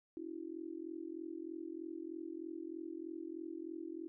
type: tone with amplitude modulation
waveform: sine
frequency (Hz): 328.8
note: E4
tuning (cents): -4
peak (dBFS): -38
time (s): 0.17-4.08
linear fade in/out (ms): 0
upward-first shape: sine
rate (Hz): 43.2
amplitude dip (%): 95
effects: none